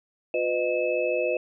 sine tone cluster, 355.8 / 502 / 616 / 2599 Hz, F4 / B4 / D#5 / E7, +32 / +28 / -17 / -25 cents, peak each -30 / -26 / -27 / -32 dBFS, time 0.34-1.37 s, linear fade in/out 2 ms, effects none

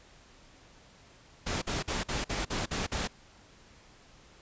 pink noise bursts, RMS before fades -32 dBFS, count 8, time 1.46-3.076 s, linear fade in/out 10 ms, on 160 ms, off 48 ms, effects pink hiss -57 dBFS RMS until 4.41 s + resampled to 16000 Hz

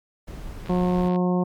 brown noise, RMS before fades -35 dBFS, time 0.27-1.09 s, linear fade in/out 10 ms
click train, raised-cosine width 0.3 ms, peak -25 dBFS, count 41, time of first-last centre 0.66-1.159 s, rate 80.1 Hz
harmonic tone, 180 Hz, F#3, 47 cents flat, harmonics 1 / 2 / 3 / 4 / 5 / 6, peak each -20 / -26 / -30 / -32 / -34 / -36 dBFS, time 0.69-1.44 s, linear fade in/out 10 ms
effects MP3 96 kbps

